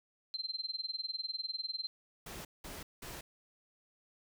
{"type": "tone with tremolo", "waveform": "sine", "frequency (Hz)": 4123, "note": "C8", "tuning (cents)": -26, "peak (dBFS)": -33, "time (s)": [0.34, 1.87], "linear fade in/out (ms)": 0, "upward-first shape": "sine", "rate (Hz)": 20, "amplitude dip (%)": 95}
{"type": "noise bursts", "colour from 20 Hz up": "pink", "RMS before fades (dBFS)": -46, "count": 3, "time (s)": [2.26, 3.21], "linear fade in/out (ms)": 5, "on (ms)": 190, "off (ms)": 190}
{"effects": []}